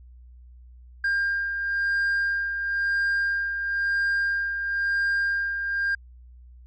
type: beating tone pair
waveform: sine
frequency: 1602 / 1602.99 Hz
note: G6 / G6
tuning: +37 / +38 cents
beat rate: 0.99 Hz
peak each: -21 / -29 dBFS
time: 1.04-5.95 s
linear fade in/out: 5 ms
effects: tanh soft clip ceiling -20 dBFS + added 61 Hz sine -45 dBFS peak until 6.66 s